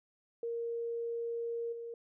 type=tone with level steps; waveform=sine; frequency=466.2 Hz; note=A#4; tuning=in tune; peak=-34 / -40 dBFS; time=0.43-1.94 s; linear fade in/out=2 ms; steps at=1.72 s; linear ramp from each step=10 ms; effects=none